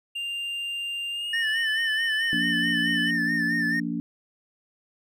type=tone with pitch glide; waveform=triangle; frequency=2794 to 2995 Hz; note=F7 to F#7; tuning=0 to +20 cents; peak=-27 dBFS; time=0.15-3.11 s; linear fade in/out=10 ms; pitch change=+120 cents; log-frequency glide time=1.11-1.66 s
type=tone with vibrato; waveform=triangle; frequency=1791 Hz; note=A6; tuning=30 cents sharp; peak=-22 dBFS; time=1.33-3.8 s; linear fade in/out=5 ms; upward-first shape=sine; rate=4.6 Hz; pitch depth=58 cents each way
type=chord; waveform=sine; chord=Bb major; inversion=second; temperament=equal with one note detuned; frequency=174.61 / 233.1 / 289.6 Hz; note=F3 / Bb3 / D4; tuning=0 / 0 / -24 cents; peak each=-32 / -30 / -30 dBFS; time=2.33-4 s; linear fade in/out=0 ms
effects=none